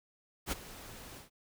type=noise with ADSR envelope; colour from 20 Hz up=pink; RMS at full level=-33 dBFS; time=0.46-1.3 s; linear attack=60 ms; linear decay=19 ms; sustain=-16 dB; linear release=130 ms; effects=none